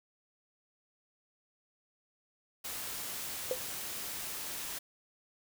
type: noise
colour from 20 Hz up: white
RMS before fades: -40 dBFS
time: 2.64-4.79 s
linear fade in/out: 10 ms
type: tone with exponential decay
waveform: sine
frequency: 510 Hz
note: C5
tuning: 44 cents flat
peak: -25 dBFS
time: 3.51-3.6 s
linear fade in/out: 2 ms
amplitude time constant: 18 ms
effects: none